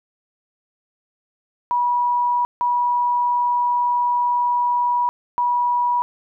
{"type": "tone bursts at uneven times", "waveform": "sine", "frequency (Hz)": 971, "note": "B5", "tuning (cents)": -30, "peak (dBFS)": -16, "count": 3, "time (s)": [[1.71, 2.45], [2.61, 5.09], [5.38, 6.02]], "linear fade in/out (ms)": 0, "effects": []}